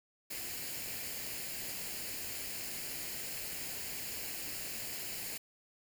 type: noise with comb filter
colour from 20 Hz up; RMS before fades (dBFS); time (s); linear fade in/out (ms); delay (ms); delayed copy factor
white; -41; 0.3-5.38; 10; 0.42; +0.55
effects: none